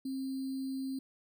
sine tone with sample-and-hold, 266.3 Hz, C4, 31 cents sharp, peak -34 dBFS, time 0.05-0.99 s, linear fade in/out 5 ms, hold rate 4410 Hz, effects none

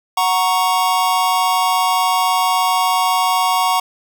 square chord, F# major, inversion none, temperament equal, 740 / 932.3 / 1108.7 Hz, F#5 / A#5 / C#6, 0 / 0 / 0 cents, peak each -19 dBFS, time 0.17-3.8 s, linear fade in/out 5 ms, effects none

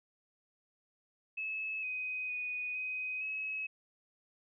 sine tone with pitch steps, 2594 / 2509 / 2481 / 2512 / 2567 Hz, E7 / D#7 / D#7 / D#7 / E7, -28 / +14 / -6 / +16 / -47 cents, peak -35 dBFS, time 1.37-3.67 s, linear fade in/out 10 ms, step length 460 ms, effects none

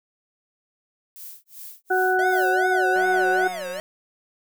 violet noise with tremolo, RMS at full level -38 dBFS, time 1.16-2.65 s, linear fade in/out 0 ms, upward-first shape sine, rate 2.6 Hz, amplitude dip 100%
harmonic tone, 371.2 Hz, F#4, 6 cents sharp, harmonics 1 / 2 / 4, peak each -22 / -22 / -22 dBFS, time 1.9-3.48 s, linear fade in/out 10 ms
square tone with vibrato, 622.3 Hz, D#5, in tune, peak -30 dBFS, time 2.19-3.8 s, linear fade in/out 0 ms, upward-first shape sine, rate 2.5 Hz, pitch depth 290 cents each way
click train, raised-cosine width 0.5 ms, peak -24 dBFS, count 155, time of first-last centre 2.96-3.797 s, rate 184 Hz
effects none

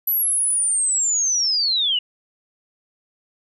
sine linear sweep, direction down, 12000 to 2839 Hz, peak -17 dBFS, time 0.07-1.99 s, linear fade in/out 5 ms, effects none

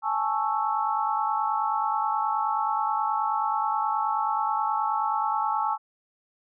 sine chord, A major seventh, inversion third, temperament equal, 830.6 / 880 / 1108.7 / 1318.5 Hz, G#5 / A5 / C#6 / E6, 0 / 0 / 0 / 0 cents, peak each -29 / -27 / -30 / -30 dBFS, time 0.02-5.78 s, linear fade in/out 50 ms, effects none

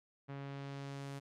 sawtooth tone with low-pass filter sweep, 139.1 Hz, C#3, 6 cents sharp, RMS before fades -45 dBFS, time 0.28-1.2 s, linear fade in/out 20 ms, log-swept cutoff 2200 to 11000 Hz, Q 0.83, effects none

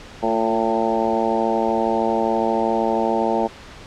harmonic tone with a mistuned harmonic, 112.7 Hz, A2, 42 cents sharp, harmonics 2 / 3 / 4 / 5 / 6 / 7 / 8, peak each -25 / -25 / -25 / -25 / -25 / -25 / -25 dBFS, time 0.22-3.48 s, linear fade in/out 20 ms, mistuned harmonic 3, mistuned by +25 cents, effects pink hiss -40 dBFS RMS until 3.86 s + low-pass 5000 Hz 12 dB/octave

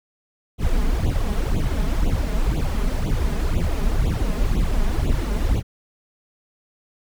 brown noise with flanger, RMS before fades -20 dBFS, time 0.58-5.63 s, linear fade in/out 50 ms, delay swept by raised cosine 0.28 to 4.88 ms, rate 2 Hz, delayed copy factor +0.95, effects none

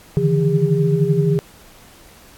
sine tone cluster, 143.8 / 154.4 / 167.2 / 404.3 Hz, D3 / D#3 / E3 / G#4, -36 / -13 / +25 / -46 cents, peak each -19 dBFS, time 0.17-1.39 s, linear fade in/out 0 ms, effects pink hiss -46 dBFS RMS until 2.37 s + AAC 64 kbps

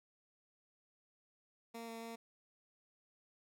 15% pulse tone with pitch steps, 230.5 / 227.9 / 229.4 Hz, A#3 / A#3 / A#3, -19 / -39 / -28 cents, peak -39 dBFS, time 1.74-2.16 s, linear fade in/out 10 ms, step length 140 ms, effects none

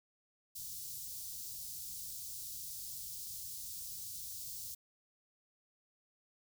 white band-stop noise, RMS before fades -45 dBFS, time 0.55-4.75 s, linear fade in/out 10 ms, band 150 to 4500 Hz, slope 24 dB/octave, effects none

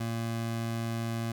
25% pulse tone, 114.8 Hz, A#2, 26 cents flat, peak -27 dBFS, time 0-1.32 s, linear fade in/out 5 ms, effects none

